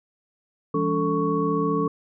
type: tone cluster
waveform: sine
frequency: 168.2 / 203.1 / 284.2 / 442.6 / 1113 Hz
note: E3 / G#3 / C#4 / A4 / C#6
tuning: +35 / -38 / +43 / +10 / +7 cents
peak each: -27 / -31 / -26 / -25 / -27 dBFS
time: 0.74-1.88 s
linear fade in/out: 5 ms
effects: none